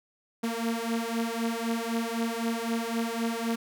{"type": "beating tone pair", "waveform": "sawtooth", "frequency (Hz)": [228, 231.9], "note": ["A#3", "A#3"], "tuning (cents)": [-38, -9], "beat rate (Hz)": 3.9, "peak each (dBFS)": [-27, -27], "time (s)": [0.43, 3.56], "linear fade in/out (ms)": 10, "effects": []}